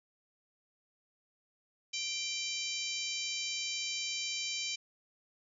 harmonic tone with a mistuned harmonic, 786 Hz, G5, 4 cents sharp, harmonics 3 / 4 / 5 / 6 / 7 / 8 / 9, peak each -40 / -41 / -42 / -43 / -43 / -44 / -45 dBFS, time 1.93-4.76 s, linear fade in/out 10 ms, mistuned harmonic 4, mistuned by -31 cents, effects none

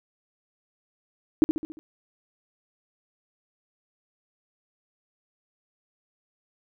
sine tone with echo, 312.2 Hz, D#4, 6 cents sharp, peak -12 dBFS, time 1.42-1.44 s, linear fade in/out 0 ms, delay 70 ms, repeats 5, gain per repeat -6 dB, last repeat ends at 1.79 s, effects none

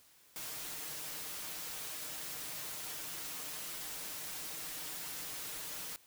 white noise with comb filter, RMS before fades -43 dBFS, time 0.36-5.96 s, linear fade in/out 0 ms, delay 6.5 ms, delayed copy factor +0.6, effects white hiss -64 dBFS RMS until 6.06 s

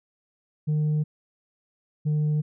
sine tone pair in turn, 152 / 151.13 Hz, D#3 / D3, -40 / +50 cents, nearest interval unison, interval 10 cents, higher first, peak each -18 dBFS, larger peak neither, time 0.67-1.04 / 2.05-2.42 s, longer neither, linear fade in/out 20 ms, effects tanh soft clip ceiling -20 dBFS

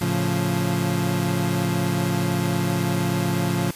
30% pulse chord, A augmented, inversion none, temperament equal, 110 / 138.59 / 174.61 Hz, A2 / C#3 / E#3, 0 / 0 / 0 cents, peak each -24 / -23 / -21 dBFS, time 0.01-3.71 s, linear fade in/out 5 ms, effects white hiss -40 dBFS RMS until 3.75 s + resampled to 32000 Hz

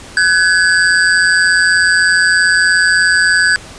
square ring-modulated tone, 1594 Hz, G6, 28 cents sharp, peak -6 dBFS, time 0.17-3.56 s, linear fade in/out 0 ms, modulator 88.4 Hz, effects pink hiss -34 dBFS RMS until 3.78 s + resampled to 22050 Hz

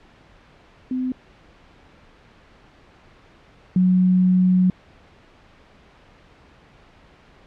sine tone pair in turn, 255.7 / 183.54 Hz, C4 / F#3, -40 / -14 cents, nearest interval tritone, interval 574 cents, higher first, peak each -21 / -13 dBFS, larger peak second, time 0.91-1.12 / 3.76-4.7 s, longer second, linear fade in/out 2 ms, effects pink hiss -51 dBFS RMS until 7.46 s + low-pass 3000 Hz 12 dB/octave

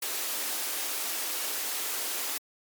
white high-pass noise, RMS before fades -32 dBFS, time 0.02-2.38 s, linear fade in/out 5 ms, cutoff 260 Hz, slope 48 dB/octave, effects MP3 96 kbps

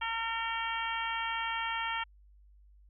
harmonic tone with a mistuned harmonic, 455.4 Hz, A#4, 40 cents flat, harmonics 2 / 3 / 4 / 5 / 6 / 7, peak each -36 / -38 / -39 / -40 / -41 / -41 dBFS, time 0.01-2.04 s, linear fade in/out 10 ms, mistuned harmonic 6, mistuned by +26 cents, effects added 50 Hz sine -56 dBFS peak until 2.89 s

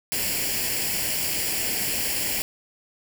white noise with comb filter, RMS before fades -26 dBFS, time 0.12-2.42 s, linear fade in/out 0 ms, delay 0.4 ms, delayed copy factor +0.7, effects none

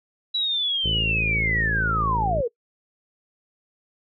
sine linear sweep, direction down, 3936 to 440 Hz, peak -21 dBFS, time 0.34-2.48 s, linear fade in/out 10 ms
harmonic tone, 55 Hz, A1, in tune, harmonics 1 / 2 / 3 / 4 / 5 / 6 / 7 / 8 / 9 / 10, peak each -28 / -30 / -32 / -39 / -42 / -42 / -41 / -40 / -47 / -44 dBFS, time 0.84-2.42 s, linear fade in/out 10 ms
effects noise-tail reverb RT60 0.1 s tail -22 dB re dry

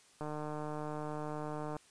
click train, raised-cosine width 1 ms, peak -27 dBFS, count 236, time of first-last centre 0.21-1.766 s, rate 151 Hz, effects white hiss -63 dBFS RMS until 1.9 s + resampled to 22050 Hz

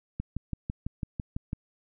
click train, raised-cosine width 5 ms, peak -19 dBFS, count 9, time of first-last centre 0.2-1.531 s, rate 6.01 Hz, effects none

